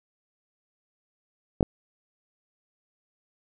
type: clicks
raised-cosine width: 2 ms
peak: -8 dBFS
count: 2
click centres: 1.608 / 1.628 s
effects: none